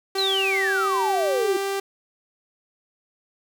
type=tone with pitch glide; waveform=sawtooth; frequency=387.3 to 393.2 Hz; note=G4 to G4; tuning=-21 to +5 cents; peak=-20 dBFS; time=0.15-1.8 s; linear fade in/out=5 ms; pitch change=+26 cents; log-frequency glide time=1.18-1.48 s
type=exponential sweep; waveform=sine; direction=down; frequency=4222 to 349.2 Hz; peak=-21 dBFS; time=0.18-1.57 s; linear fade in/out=5 ms
effects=none